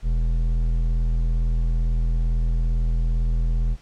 sine tone with hard clipping, 41.13 Hz, E1, 3 cents flat, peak -20 dBFS, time 0.02-3.77 s, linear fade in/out 50 ms, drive 8 dB, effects pink hiss -54 dBFS RMS until 3.81 s + low-pass 7000 Hz 12 dB/octave

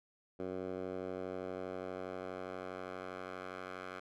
10% pulse tone with band-pass filter sweep, 92.4 Hz, F#2, 2 cents flat, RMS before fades -43 dBFS, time 0.39-4 s, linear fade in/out 10 ms, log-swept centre 430 to 1300 Hz, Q 1.1, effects none

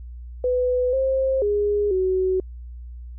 sine tone with pitch steps, 499.9 / 530 / 412.2 / 374.1 Hz, B4 / C5 / G#4 / F#4, +21 / +22 / -13 / +19 cents, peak -18 dBFS, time 0.44-2.4 s, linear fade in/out 2 ms, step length 490 ms, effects added 60 Hz sine -34 dBFS peak until 3.18 s

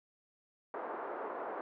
pink band-pass noise, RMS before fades -41 dBFS, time 0.74-1.61 s, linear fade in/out 0 ms, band 370 to 1300 Hz, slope 24 dB/octave, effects none

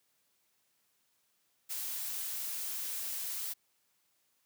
blue noise, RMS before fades -38 dBFS, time 1.69-3.54 s, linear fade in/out 20 ms, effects white hiss -75 dBFS RMS until 4.45 s + high-pass 80 Hz 12 dB/octave

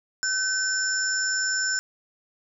sine tone cluster, 1530 / 5330 / 7110 Hz, G6 / E8 / A8, -42 / +18 / +17 cents, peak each -25 / -29 / -29 dBFS, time 0.23-1.79 s, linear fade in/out 0 ms, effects none

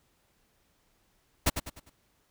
pink noise with echo, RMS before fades -23 dBFS, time 1.46-1.5 s, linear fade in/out 10 ms, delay 100 ms, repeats 4, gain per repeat -8 dB, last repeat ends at 1.9 s, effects pink hiss -70 dBFS RMS until 2.3 s

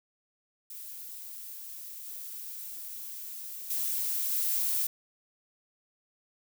violet noise with level steps, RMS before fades -43 / -41 / -31 / -29 dBFS, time 0.7-4.87 s, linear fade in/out 5 ms, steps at 2.07 / 3.7 / 4.32 s, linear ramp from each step 5 ms, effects none

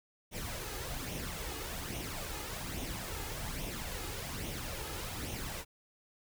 pink noise with flanger, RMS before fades -40 dBFS, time 0.31-5.65 s, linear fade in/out 50 ms, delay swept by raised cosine 0.32 to 2.42 ms, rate 1.2 Hz, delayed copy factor +0.55, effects none

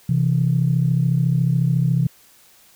sine tone pair together, 130.81 / 164.81 Hz, C3 / E3, 0 / 0 cents, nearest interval major third, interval 400 cents, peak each -17 / -18 dBFS, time 0.09-2.07 s, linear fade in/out 5 ms, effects tanh soft clip ceiling -7 dBFS + white hiss -52 dBFS RMS until 2.75 s

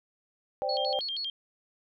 sine chord, C suspended second, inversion none, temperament just, 523.3 / 588.7 / 784.9 Hz, C5 / D5 / G5, 0 / +4 / +2 cents, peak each -32 dBFS, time 0.62-0.99 s, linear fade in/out 0 ms
sine tone with vibrato, 3729 Hz, A#7, in tune, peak -31 dBFS, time 0.69-1.3 s, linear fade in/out 2 ms, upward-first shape square, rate 6.3 Hz, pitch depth 270 cents each way
effects none

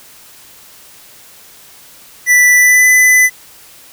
square tone with pitch glide, 1975.5 to 2005 Hz, B6 to B6, 0 to +26 cents, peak -6 dBFS, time 2.26-3.3 s, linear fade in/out 50 ms, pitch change +26 cents, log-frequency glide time 2.55-2.87 s, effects white hiss -40 dBFS RMS until 3.92 s

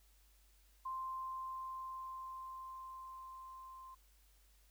sine tone with level ramp, 1046.5 Hz, C6, in tune, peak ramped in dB -39 to -51 dBFS, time 0.85-3.95 s, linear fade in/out 10 ms, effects added 50 Hz sine -66 dBFS peak until 4.7 s + white hiss -72 dBFS RMS until 4.7 s

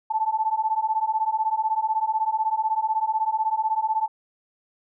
sine beating tone pair, 868 / 884 Hz, A5 / A5, -24 / +8 cents, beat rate 16 Hz, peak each -24 dBFS, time 0.1-4.08 s, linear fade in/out 10 ms, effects none

